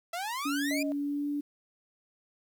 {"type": "exponential sweep", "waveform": "sawtooth", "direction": "up", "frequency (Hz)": [659.3, 2489], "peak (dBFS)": -29, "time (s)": [0.13, 0.83], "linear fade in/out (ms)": 5}
{"type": "tone with pitch glide", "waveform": "sine", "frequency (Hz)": [284.6, 289.7], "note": ["C#4", "D4"], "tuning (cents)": [46, -24], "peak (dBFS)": -29, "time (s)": [0.45, 1.41], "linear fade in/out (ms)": 10, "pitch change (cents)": 30, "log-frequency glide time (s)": [0.88, 1.28]}
{"type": "tone", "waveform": "sine", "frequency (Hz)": 622.3, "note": "D#5", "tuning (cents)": 0, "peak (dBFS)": -35, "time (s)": [0.71, 0.92], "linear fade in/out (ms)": 0}
{"effects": ["10-bit"]}